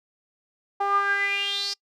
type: tone with band-pass filter sweep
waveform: sawtooth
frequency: 399.8 Hz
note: G4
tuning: 34 cents sharp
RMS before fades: -25 dBFS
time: 0.8-1.74 s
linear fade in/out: 10 ms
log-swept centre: 900 to 5100 Hz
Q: 8.1
effects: noise-tail reverb RT60 0.1 s tail -25 dB re dry